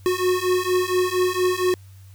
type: beating tone pair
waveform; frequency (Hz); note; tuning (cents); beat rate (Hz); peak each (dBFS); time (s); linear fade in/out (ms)
square; 362.8 / 367.1; F#4 / F#4; -34 / -14; 4.3; -23 / -22; 0.06-1.74; 0
effects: added 96 Hz sine -42 dBFS peak until 2.14 s + white hiss -57 dBFS RMS until 2.14 s